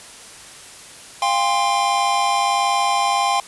square chord, F suspended second, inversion none, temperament equal with one note detuned, 698.5 / 800 / 1046.5 Hz, F5 / G5 / C6, 0 / +35 / 0 cents, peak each -25 / -20 / -21 dBFS, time 1.22-3.4 s, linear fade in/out 2 ms, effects white hiss -40 dBFS RMS until 3.47 s + resampled to 24000 Hz

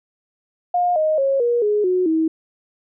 sine tone with pitch steps, 711 / 622.5 / 545.1 / 477.3 / 417.9 / 365.9 / 320.4 Hz, F5 / D#5 / C#5 / A#4 / G#4 / F#4 / E4, +31 / +1 / -29 / +41 / +11 / -19 / -49 cents, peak -15 dBFS, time 0.74-2.28 s, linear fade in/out 5 ms, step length 220 ms, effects none

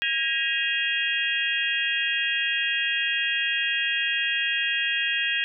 sine tone cluster, 1636 / 1892 / 2518 / 2787 / 3259 Hz, G#6 / A#6 / D#7 / F7 / G#7, -26 / +25 / +20 / -4 / -33 cents, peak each -29 dBFS, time 0.02-5.44 s, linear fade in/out 0 ms, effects none

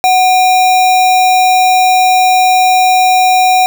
sine tone with sample-and-hold, 741 Hz, F#5, 2 cents sharp, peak -5 dBFS, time 0.04-3.66 s, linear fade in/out 0 ms, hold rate 3150 Hz, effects none

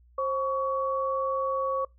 sine tone pair together, 531 / 1125.1 Hz, C5 / C#6, +25 / +25 cents, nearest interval octave + minor second, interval 1300 cents, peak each -28 dBFS, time 0.18-1.85 s, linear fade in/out 5 ms, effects noise-tail reverb RT60 0.2 s tail -25 dB re dry + added 60 Hz sine -55 dBFS peak until 1.98 s

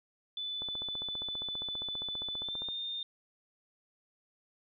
sine tone with pitch glide, 3494 to 3630 Hz, A7 to A#7, -13 to -47 cents, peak -35 dBFS, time 0.37-3.03 s, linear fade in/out 2 ms, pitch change +66 cents, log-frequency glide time 2.39-2.67 s
click train, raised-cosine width 1 ms, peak -31 dBFS, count 32, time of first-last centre 0.62-2.687 s, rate 15 Hz
effects none

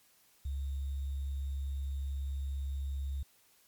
sine tone with sample-and-hold, 68.8 Hz, C#2, 12 cents flat, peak -33 dBFS, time 0.45-3.23 s, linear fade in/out 5 ms, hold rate 3675 Hz, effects white hiss -66 dBFS RMS until 3.67 s + MP3 96 kbps

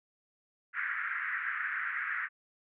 pink band-pass noise, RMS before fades -35 dBFS, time 0.73-2.29 s, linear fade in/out 50 ms, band 1400 to 2000 Hz, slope 48 dB/octave, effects none

